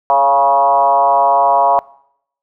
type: tone with frequency modulation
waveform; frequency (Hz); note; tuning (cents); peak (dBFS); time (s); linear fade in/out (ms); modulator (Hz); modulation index
sine; 830.6; G#5; 0; -8; 0.1-1.79; 0; 136; 1.7
effects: noise-tail reverb RT60 0.7 s tail -23 dB re dry